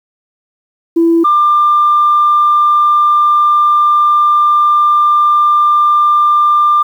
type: tone pair in turn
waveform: sine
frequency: 333.8 / 1192.8 Hz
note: E4 / D6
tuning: +22 / +27 cents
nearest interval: octave + minor seventh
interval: 2205 cents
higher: second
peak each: -5 dBFS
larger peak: neither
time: 0.96-1.24 / 1.24-6.83 s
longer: second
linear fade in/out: 10 ms
effects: tanh soft clip ceiling -2 dBFS + 7-bit